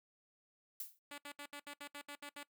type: noise with exponential decay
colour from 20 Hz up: violet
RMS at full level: -40 dBFS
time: 0.8-0.99 s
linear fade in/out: 2 ms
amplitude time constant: 41 ms
type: tone bursts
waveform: 5% pulse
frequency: 288.2 Hz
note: D4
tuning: 33 cents flat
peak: -35 dBFS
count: 10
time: 1.11-2.432 s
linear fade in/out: 5 ms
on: 71 ms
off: 68 ms
effects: noise-tail reverb RT60 0.1 s tail -21 dB re dry